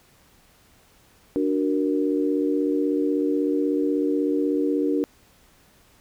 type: chord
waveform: sine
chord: D augmented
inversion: none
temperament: equal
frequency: 293.7 / 370 / 466.2 Hz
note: D4 / F#4 / A#4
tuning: 0 / 0 / 0 cents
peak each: -22 / -26 / -26 dBFS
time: 1.36-5.04 s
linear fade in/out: 0 ms
effects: pink hiss -57 dBFS RMS until 6 s